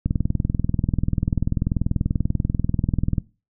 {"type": "click train", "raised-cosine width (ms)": 5, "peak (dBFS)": -8, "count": 65, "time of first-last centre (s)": [0.06, 3.182], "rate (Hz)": 20.5, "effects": ["noise-tail reverb RT60 0.3 s tail -20 dB re dry"]}